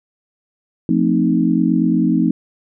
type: chord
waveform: sine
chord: F dominant seventh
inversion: none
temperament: equal with one note detuned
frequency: 174.61 / 222.8 / 261.6 / 311.1 Hz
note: F3 / A3 / C4 / Eb4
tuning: 0 / +22 / 0 / 0 cents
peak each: -18 dBFS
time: 0.89-2.31 s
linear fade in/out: 2 ms
effects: none